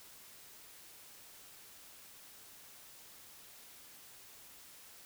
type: silence
effects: white hiss -56 dBFS RMS until 5.05 s